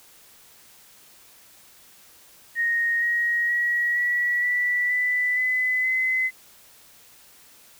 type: tone with pitch steps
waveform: sine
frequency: 1864.7 / 1888.5 / 1912.7 / 1937.2 / 1961.9 / 1987 / 2012 / 2038 Hz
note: A#6 / A#6 / A#6 / B6 / B6 / B6 / B6 / C7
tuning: 0 / +22 / +44 / -34 / -12 / +10 / +32 / -46 cents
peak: -20 dBFS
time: 2.55-6.31 s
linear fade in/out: 50 ms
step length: 470 ms
effects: white hiss -52 dBFS RMS until 7.79 s